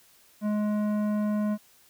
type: tone with tanh clipping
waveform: sine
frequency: 210 Hz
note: G#3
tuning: 19 cents sharp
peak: -26 dBFS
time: 0.41-1.58 s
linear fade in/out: 50 ms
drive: 13 dB
effects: white hiss -59 dBFS RMS until 1.89 s